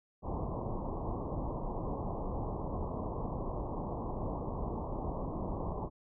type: low-pass noise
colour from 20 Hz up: pink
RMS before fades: -37 dBFS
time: 0.22-5.9 s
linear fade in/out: 50 ms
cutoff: 1100 Hz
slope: 96 dB/octave
effects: none